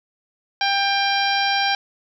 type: harmonic tone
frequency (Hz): 794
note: G5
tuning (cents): +22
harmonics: 1 / 2 / 3 / 4 / 5 / 6 / 7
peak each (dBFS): -21 / -24 / -26 / -27 / -28 / -29 / -29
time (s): 0.61-1.75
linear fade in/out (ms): 2
effects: 9-bit